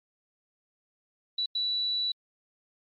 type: tone bursts at uneven times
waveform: sine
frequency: 3945 Hz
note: B7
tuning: 3 cents flat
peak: -26 dBFS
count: 2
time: 1.38-1.46 / 1.55-2.12 s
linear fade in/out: 5 ms
effects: MP3 32 kbps